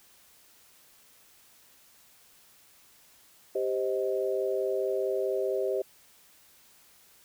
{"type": "chord", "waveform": "sine", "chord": "C minor", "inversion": "second", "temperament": "just", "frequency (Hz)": [392.4, 523.3, 627.9], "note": ["G4", "C5", "Eb5"], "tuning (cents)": [2, 0, 16], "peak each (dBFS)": [-29, -31, -33], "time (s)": [3.55, 5.82], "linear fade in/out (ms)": 5, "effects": ["white hiss -59 dBFS RMS until 7.24 s"]}